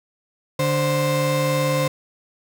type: tone pair together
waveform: 35% pulse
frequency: 146.83 / 523.8 Hz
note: D3 / C5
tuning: 0 / +2 cents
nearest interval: octave + minor seventh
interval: 2202 cents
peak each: -20 / -19 dBFS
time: 0.59-1.88 s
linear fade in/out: 5 ms
effects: none